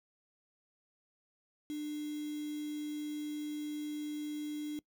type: tone with quantisation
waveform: sine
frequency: 299.2 Hz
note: D4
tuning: 32 cents sharp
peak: -36 dBFS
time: 1.7-4.79 s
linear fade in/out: 0 ms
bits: 8
effects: noise-tail reverb RT60 0.1 s tail -22 dB re dry